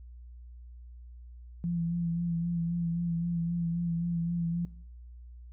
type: tone with vibrato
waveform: sine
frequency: 170 Hz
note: F3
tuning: 46 cents flat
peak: -28 dBFS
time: 1.64-4.65 s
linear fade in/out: 0 ms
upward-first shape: sine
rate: 3.8 Hz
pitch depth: 29 cents each way
effects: noise-tail reverb RT60 0.6 s tail -19 dB re dry + added 60 Hz sine -45 dBFS peak until 5.52 s